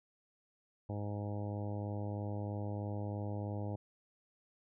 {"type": "harmonic tone", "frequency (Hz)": 103.1, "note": "G#2", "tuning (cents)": -12, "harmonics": [1, 2, 3, 4, 5, 6, 7, 8, 9], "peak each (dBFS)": [-38, -45, -46, -51, -48, -50, -54, -52, -59], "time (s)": [0.89, 3.76], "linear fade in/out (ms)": 5, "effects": []}